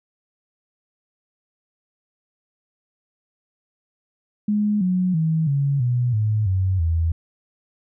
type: tone with pitch steps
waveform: sine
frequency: 208.9 / 182.91 / 160.16 / 140.23 / 122.79 / 107.51 / 94.14 / 82.42 Hz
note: G#3 / F#3 / E3 / C#3 / B2 / A2 / F#2 / E2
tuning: +10 / -20 / -50 / +20 / -10 / -40 / +30 / 0 cents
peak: -17 dBFS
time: 4.48-7.12 s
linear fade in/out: 5 ms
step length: 330 ms
effects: none